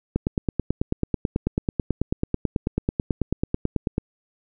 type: click train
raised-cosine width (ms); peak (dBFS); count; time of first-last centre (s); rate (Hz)
3; -8; 36; 0.16-3.981; 9.16
effects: none